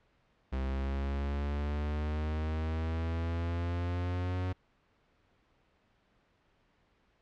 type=linear sweep; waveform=45% pulse; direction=up; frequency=65.41 to 92 Hz; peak=-31 dBFS; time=0.52-4.53 s; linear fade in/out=10 ms; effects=pink hiss -70 dBFS RMS until 7.21 s + low-pass 3000 Hz 12 dB/octave